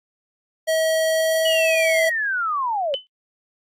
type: tone with pitch glide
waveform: square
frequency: 641 to 647.7 Hz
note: E5 to E5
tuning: -49 to -31 cents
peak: -18 dBFS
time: 0.67-2.1 s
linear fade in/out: 20 ms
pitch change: +18 cents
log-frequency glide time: 1.09-1.81 s
type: linear sweep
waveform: sine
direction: down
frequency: 2963 to 523.3 Hz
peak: -20 dBFS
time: 1.45-2.95 s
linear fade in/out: 5 ms
type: tone with exponential decay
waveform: sine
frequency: 3026 Hz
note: F#7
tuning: 38 cents sharp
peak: -19 dBFS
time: 2.94-3.07 s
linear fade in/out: 0 ms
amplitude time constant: 27 ms
effects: AAC 48 kbps